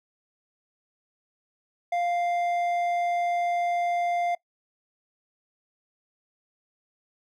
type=tone with hard clipping; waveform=sine; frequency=698.5 Hz; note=F5; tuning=in tune; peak=-25 dBFS; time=1.92-4.35 s; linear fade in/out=5 ms; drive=6 dB; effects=noise-tail reverb RT60 0.1 s tail -21 dB re dry